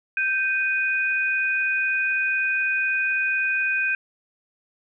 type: tone pair together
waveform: sine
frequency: 1563 / 2481 Hz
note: G6 / D#7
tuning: -6 / -6 cents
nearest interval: minor sixth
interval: 800 cents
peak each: -23 dBFS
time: 0.17-3.95 s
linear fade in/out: 2 ms
effects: none